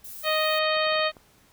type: noise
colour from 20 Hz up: violet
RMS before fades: -40 dBFS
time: 0.04-0.59 s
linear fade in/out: 5 ms
type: harmonic tone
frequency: 622.3 Hz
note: D#5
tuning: in tune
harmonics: 1 / 2 / 3 / 4 / 5 / 6 / 7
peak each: -25 / -28 / -30 / -31 / -32 / -33 / -33 dBFS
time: 0.23-1.12 s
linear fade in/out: 50 ms
type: clicks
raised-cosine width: 1 ms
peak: -33 dBFS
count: 6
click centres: 0.768 / 0.869 / 0.923 / 0.959 / 0.994 / 1.168 s
effects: pink hiss -59 dBFS RMS until 1.52 s